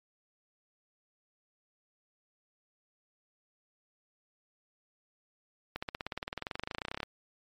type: accelerating click train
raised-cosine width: 0.3 ms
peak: -19 dBFS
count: 30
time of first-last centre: 5.76-7.031 s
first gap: 65 ms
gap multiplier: 0.97
effects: MP3 64 kbps